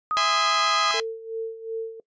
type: tone with vibrato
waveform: sine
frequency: 1244.5 Hz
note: D#6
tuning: in tune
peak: -22 dBFS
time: 0.11-0.91 s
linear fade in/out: 0 ms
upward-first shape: sine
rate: 7.5 Hz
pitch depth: 15 cents each way
type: chord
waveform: 10% pulse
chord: E augmented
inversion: none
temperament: just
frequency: 659.3 / 824.1 / 1030.1 Hz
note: E5 / G#5 / B#5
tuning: 0 / -14 / -27 cents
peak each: -19 dBFS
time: 0.17-1 s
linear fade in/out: 0 ms
type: tone with tremolo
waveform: sine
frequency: 450 Hz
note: A4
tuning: 39 cents sharp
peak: -25 dBFS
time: 0.94-2 s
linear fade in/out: 2 ms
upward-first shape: sine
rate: 2.7 Hz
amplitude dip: 75%
effects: noise-tail reverb RT60 0.1 s tail -21 dB re dry + resampled to 16000 Hz